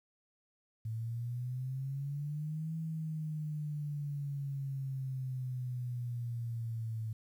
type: exponential two-way sweep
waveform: sine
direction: up then down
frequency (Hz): 110.3 to 162.1 to 110.3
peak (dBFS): -35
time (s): 0.85-7.13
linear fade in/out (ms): 5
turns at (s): 2.76
effects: 11-bit